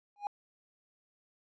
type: tone with exponential growth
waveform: triangle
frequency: 820 Hz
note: G#5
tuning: 22 cents flat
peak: -25 dBFS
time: 0.16-0.27 s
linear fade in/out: 1 ms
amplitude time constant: 22 ms
effects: tanh soft clip ceiling -26 dBFS + resampled to 16000 Hz